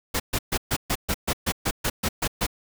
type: noise bursts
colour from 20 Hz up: pink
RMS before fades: -24 dBFS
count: 13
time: 0.14-2.467 s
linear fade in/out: 10 ms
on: 59 ms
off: 130 ms
effects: none